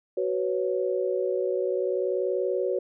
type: chord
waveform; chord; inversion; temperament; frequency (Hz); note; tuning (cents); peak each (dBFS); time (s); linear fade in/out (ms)
sine; F# suspended fourth; none; equal with one note detuned; 373.4 / 493.9 / 554.4; F#4 / B4 / C#5; +16 / 0 / 0; -27 / -29 / -29; 0.17-2.79; 5
effects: none

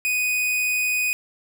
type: tone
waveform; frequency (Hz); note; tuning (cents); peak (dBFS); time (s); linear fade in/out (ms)
45% pulse; 2489; D#7; 0; -20; 0.05-1.13; 0
effects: none

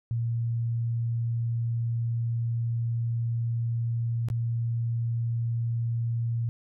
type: tone with dropouts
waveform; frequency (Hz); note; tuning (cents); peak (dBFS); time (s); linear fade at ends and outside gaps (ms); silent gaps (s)
sine; 116.54; A#2; 0; -25; 0.11-6.49; 0; 4.286-4.301
effects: none

